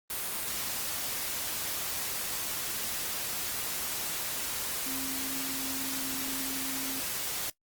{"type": "tone in noise", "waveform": "sine", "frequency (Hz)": 266.9, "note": "C4", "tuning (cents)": 35, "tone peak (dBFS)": -39, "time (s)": [4.86, 7], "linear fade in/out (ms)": 2, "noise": "white", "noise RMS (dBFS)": -34, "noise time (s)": [0.1, 7.5], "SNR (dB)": -8, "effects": ["noise-tail reverb RT60 0.1 s tail -20 dB re dry", "Opus 32 kbps"]}